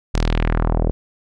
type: tone with low-pass filter sweep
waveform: sawtooth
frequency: 40.32 Hz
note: E1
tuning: 38 cents flat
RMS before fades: -18 dBFS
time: 0.14-0.91 s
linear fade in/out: 0 ms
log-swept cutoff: 6500 to 480 Hz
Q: 1.7
effects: none